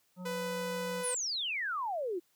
harmonic tone, 181.4 Hz, F#3, 34 cents flat, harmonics 1 / 3 / 5 / 7, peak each -40 / -50 / -54 / -57 dBFS, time 0.16-1.05 s, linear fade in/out 50 ms
sawtooth tone, 497.7 Hz, B4, 13 cents sharp, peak -31 dBFS, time 0.25-1.15 s, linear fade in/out 10 ms
sine exponential sweep, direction down, 11000 to 329.6 Hz, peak -32 dBFS, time 1.03-2.2 s, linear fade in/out 20 ms
effects white hiss -72 dBFS RMS until 2.35 s + high-pass 60 Hz 12 dB/octave

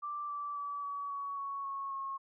sine tone with pitch steps, 1174.7 / 1161.9 / 1149.2 / 1136.7 / 1124.2 / 1112 / 1099.8 / 1087.8 Hz, D6 / D6 / D6 / C#6 / C#6 / C#6 / C#6 / C#6, 0 / -19 / -38 / +43 / +24 / +5 / -14 / -33 cents, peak -36 dBFS, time 0.02-2.18 s, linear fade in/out 20 ms, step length 270 ms, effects none

